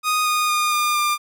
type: tone with pitch steps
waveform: sawtooth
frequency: 1242 / 1230.6 / 1219.3 / 1208 / 1196.9 Hz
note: D#6 / D#6 / D#6 / D6 / D6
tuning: -3 / -19 / -35 / +48 / +32 cents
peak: -14 dBFS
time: 0.03-1.18 s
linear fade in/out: 50 ms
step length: 230 ms
effects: none